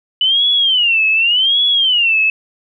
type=tone with vibrato; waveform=sine; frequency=2960 Hz; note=F#7; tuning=in tune; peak=-10 dBFS; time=0.21-2.3 s; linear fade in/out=2 ms; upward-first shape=sine; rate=0.87 Hz; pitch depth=230 cents each way; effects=none